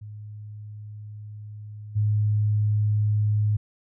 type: tone with level steps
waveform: sine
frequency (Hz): 105.4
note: G#2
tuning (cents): +26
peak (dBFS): -36 / -19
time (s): 0.01-3.57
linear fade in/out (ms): 10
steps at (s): 1.95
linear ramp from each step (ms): 20
effects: none